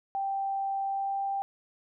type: tone with pitch glide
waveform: sine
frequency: 784 to 788.5 Hz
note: G5 to G5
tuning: 0 to +10 cents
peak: -28 dBFS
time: 0.15-1.42 s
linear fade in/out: 0 ms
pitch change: +10 cents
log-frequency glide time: 0.84-1.25 s
effects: none